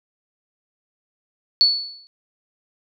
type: tone with exponential decay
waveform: sine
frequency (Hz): 4435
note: C#8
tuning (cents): 0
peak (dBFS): -9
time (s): 1.61-2.07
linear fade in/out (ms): 0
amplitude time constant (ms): 100
effects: none